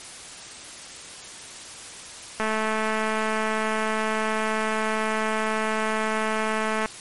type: click train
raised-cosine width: 0.5 ms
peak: -11 dBFS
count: 973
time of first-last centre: 2.4-6.859 s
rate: 218 Hz
effects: white hiss -40 dBFS RMS until 7 s + MP3 48 kbps